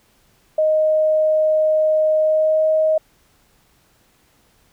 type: tone with pitch glide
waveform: sine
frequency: 622.3 to 628.1 Hz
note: D#5 to D#5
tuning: 0 to +16 cents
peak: -13 dBFS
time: 0.58-2.98 s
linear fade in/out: 5 ms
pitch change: +16 cents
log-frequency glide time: 2.21-2.67 s
effects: pink hiss -58 dBFS RMS until 4.72 s